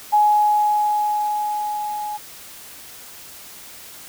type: tone with level ramp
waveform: sine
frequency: 839 Hz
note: G#5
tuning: 17 cents sharp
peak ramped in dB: -11 to -25 dBFS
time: 0.12-2.18 s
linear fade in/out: 20 ms
effects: white hiss -40 dBFS RMS until 4.08 s